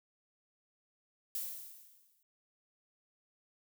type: noise with exponential decay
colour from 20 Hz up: violet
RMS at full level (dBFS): -36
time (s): 1.35-2.23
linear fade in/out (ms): 1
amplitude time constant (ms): 190
effects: none